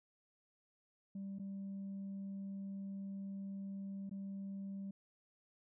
sine tone with dropouts, 196 Hz, G3, in tune, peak -40 dBFS, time 1.15-4.91 s, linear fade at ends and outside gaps 5 ms, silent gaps 1.386-1.395 / 4.095-4.111 s, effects tanh soft clip ceiling -40 dBFS

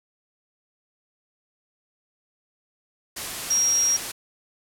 sine tone in noise, 5640 Hz, F8, 16 cents sharp, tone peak -18 dBFS, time 3.5-3.97 s, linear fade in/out 10 ms, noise white, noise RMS -31 dBFS, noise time 3.16-4.12 s, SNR +10 dB, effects low-pass 12000 Hz 12 dB/octave

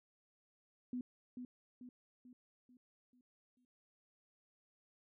sine tone with echo, 248.8 Hz, B3, 13 cents sharp, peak -38 dBFS, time 0.93-1.01 s, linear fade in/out 2 ms, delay 440 ms, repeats 6, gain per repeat -6 dB, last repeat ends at 3.65 s, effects none

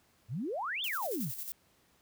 sine exponential two-way sweep, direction up then down, 98 to 3616 to 105.7 Hz, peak -33 dBFS, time 0.28-1.32 s, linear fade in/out 50 ms, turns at 0.83 s
violet noise with tremolo, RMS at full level -39 dBFS, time 0.84-1.52 s, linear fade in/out 0 ms, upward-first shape square, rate 11 Hz, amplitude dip 50%
effects pink hiss -68 dBFS RMS until 2.01 s + high-pass 60 Hz 12 dB/octave

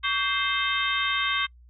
harmonic tone with a mistuned harmonic, 523.3 Hz, C5, in tune, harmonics 2 / 3 / 4 / 5 / 6 / 7, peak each -29 / -30 / -29 / -34 / -30 / -31 dBFS, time 0.03-1.47 s, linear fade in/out 20 ms, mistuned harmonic 2, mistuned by +140 cents, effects noise-tail reverb RT60 0.1 s tail -25 dB re dry + added 60 Hz sine -49 dBFS peak until 1.69 s

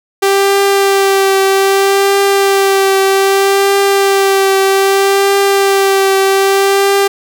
sawtooth tone with vibrato, 392 Hz, G4, in tune, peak -4 dBFS, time 0.22-7.08 s, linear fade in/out 10 ms, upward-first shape triangle, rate 0.63 Hz, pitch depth 23 cents each way, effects none

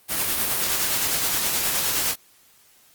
white noise with tremolo, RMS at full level -22 dBFS, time 0.08-2.16 s, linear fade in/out 50 ms, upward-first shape sine, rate 9.6 Hz, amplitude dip 30%, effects white hiss -56 dBFS RMS until 2.94 s + Opus 32 kbps

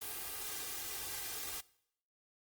white noise with comb filter, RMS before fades -42 dBFS, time 0.01-1.61 s, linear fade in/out 10 ms, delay 2.5 ms, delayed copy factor +0.7, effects noise-tail reverb RT60 0.7 s tail -21 dB re dry + Opus 32 kbps

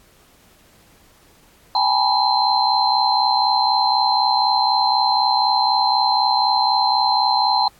sine tone cluster, 790 / 854 / 983 / 4113 Hz, G5 / G#5 / B5 / C8, +13 / +48 / -8 / -30 cents, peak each -20 dBFS, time 1.75-7.68 s, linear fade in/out 2 ms, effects pink hiss -53 dBFS RMS until 7.79 s + AAC 64 kbps

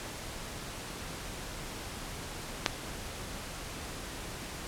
click, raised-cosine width 0.2 ms, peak -6 dBFS, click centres 2.662 s, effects pink hiss -41 dBFS RMS until 4.67 s + low-pass 11000 Hz 12 dB/octave

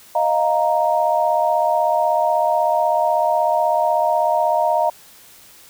sine chord, Eb suspended second, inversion none, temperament equal, 622.3 / 698.5 / 932.3 Hz, Eb5 / F5 / Bb5, 0 / 0 / 0 cents, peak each -19 dBFS, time 0.15-4.9 s, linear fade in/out 5 ms, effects white hiss -46 dBFS RMS until 5.69 s

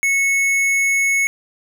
sine tone with hard clipping, 2200 Hz, C#7, 14 cents flat, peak -16 dBFS, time 0.03-1.27 s, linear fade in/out 0 ms, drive 11 dB, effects none

